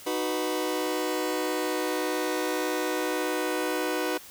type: chord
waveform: sawtooth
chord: B major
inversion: first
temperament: just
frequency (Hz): 308.7 / 370.4 / 493.9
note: D#4 / F#4 / B4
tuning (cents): -14 / +2 / 0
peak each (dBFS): -27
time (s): 0.06-4.18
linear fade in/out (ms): 10
effects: white hiss -47 dBFS RMS until 4.3 s